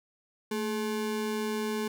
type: ring-modulated tone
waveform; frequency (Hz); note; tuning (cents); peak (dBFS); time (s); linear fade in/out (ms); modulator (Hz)
square; 322.5; E4; -38; -27; 0.51-1.88; 5; 101
effects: none